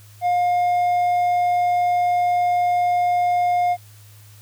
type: tone with hard clipping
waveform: sine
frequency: 711 Hz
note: F5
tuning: 31 cents sharp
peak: -17 dBFS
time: 0.21-3.77 s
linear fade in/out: 50 ms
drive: 3 dB
effects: added 104 Hz sine -44 dBFS peak until 4.41 s + white hiss -51 dBFS RMS until 4.41 s